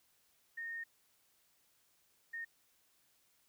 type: tone bursts at uneven times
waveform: sine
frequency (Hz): 1841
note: A#6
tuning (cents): -22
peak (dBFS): -40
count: 2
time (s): 0.57-0.84 / 2.33-2.45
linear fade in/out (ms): 10
effects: white hiss -73 dBFS RMS until 3.48 s